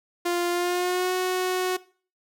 sawtooth tone with pitch glide, 349.2 to 368 Hz, F4 to F#4, 0 to -9 cents, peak -19 dBFS, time 0.25-1.77 s, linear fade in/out 10 ms, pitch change +91 cents, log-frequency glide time 0.5-1.13 s, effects noise-tail reverb RT60 0.4 s tail -19 dB re dry

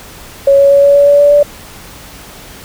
sine tone with pitch steps, 554.4 / 558.3 / 562.1 / 566 / 570 / 574 / 577.9 / 582 Hz, C#5 / C#5 / C#5 / C#5 / C#5 / D5 / D5 / D5, 0 / +12 / +24 / +36 / +48 / -40 / -28 / -16 cents, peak -3 dBFS, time 0.47-1.43 s, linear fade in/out 5 ms, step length 120 ms, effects pink hiss -33 dBFS RMS until 2.64 s

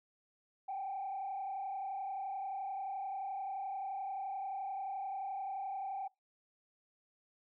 sine tone with frequency modulation, 780 Hz, G5, 9 cents flat, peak -36 dBFS, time 0.68-6.08 s, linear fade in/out 10 ms, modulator 31.5 Hz, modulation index 0.91, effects noise-tail reverb RT60 0.2 s tail -23 dB re dry + tanh soft clip ceiling -33 dBFS

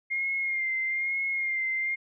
sine tone with vibrato, 2123 Hz, C7, 25 cents sharp, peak -26 dBFS, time 0.1-1.96 s, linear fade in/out 20 ms, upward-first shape sine, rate 1.1 Hz, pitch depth 37 cents each way, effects none

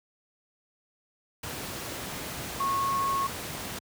sine tone in noise, 1096 Hz, C#6, 20 cents flat, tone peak -25 dBFS, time 2.6-3.27 s, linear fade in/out 5 ms, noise pink, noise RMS -36 dBFS, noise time 1.43-3.79 s, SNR +8 dB, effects high-pass 80 Hz 12 dB/octave

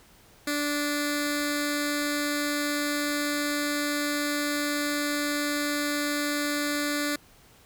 10% pulse tone with notch filter, 292.1 Hz, D4, 9 cents flat, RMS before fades -28 dBFS, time 0.47-7.16 s, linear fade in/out 5 ms, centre 840 Hz, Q 0.81, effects pink hiss -56 dBFS RMS until 7.65 s

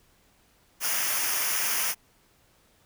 white noise with comb filter, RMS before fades -27 dBFS, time 0.8-1.95 s, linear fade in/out 50 ms, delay 0.25 ms, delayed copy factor -0.7, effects pink hiss -63 dBFS RMS until 2.85 s

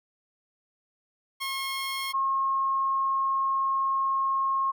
15% pulse / sine tone pair in turn, 1079 / 1079 Hz, C#6 / C#6, -47 / -47 cents, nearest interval unison, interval 0 cents, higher neither, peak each -23 dBFS, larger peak neither, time 1.4-2.13 / 2.13-4.72 s, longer second, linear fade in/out 20 ms, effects none

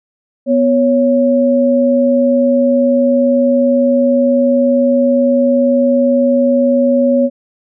sine tone pair together, 247.2 / 554.9 Hz, B3 / C#5, +2 / +2 cents, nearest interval octave + major second, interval 1400 cents, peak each -11 dBFS, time 0.46-7.3 s, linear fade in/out 50 ms, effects none

